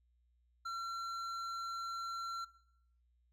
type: tone with hard clipping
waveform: sine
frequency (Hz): 1360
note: F6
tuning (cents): -46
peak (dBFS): -40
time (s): 0.65-2.45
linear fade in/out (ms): 10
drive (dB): 8
effects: noise-tail reverb RT60 0.7 s tail -18 dB re dry + added 60 Hz sine -70 dBFS peak until 3.32 s